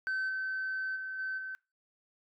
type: tone with level steps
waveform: sine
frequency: 1535 Hz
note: G6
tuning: 37 cents flat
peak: -28 / -31 / -36 / -32 / -37 dBFS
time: 0.07-1.55 s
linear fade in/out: 0 ms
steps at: 0.28 / 0.95 / 1.18 / 1.37 s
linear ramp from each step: 20 ms
effects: noise-tail reverb RT60 0.3 s tail -24 dB re dry + tanh soft clip ceiling -29 dBFS